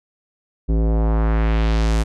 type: tone with low-pass filter sweep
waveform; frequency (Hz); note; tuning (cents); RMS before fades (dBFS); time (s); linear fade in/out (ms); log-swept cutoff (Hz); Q
square; 55; A1; 0; -17; 0.68-2.04; 20; 340 to 9400; 1.2
effects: none